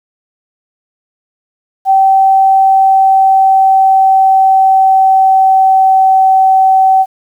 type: tone with pitch glide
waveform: sine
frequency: 772 to 764 Hz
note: G5 to G5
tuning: -27 to -45 cents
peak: -4 dBFS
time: 1.85-7.06 s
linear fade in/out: 50 ms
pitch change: -18 cents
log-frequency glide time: 2.46-6.22 s
effects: 7-bit